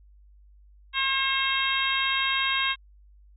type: harmonic tone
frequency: 537 Hz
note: C5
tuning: 45 cents sharp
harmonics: 2 / 3 / 4 / 5 / 6 / 7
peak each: -30 / -30 / -30 / -30 / -30 / -30 dBFS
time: 0.93-2.76 s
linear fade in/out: 50 ms
effects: added 50 Hz sine -51 dBFS peak until 3.36 s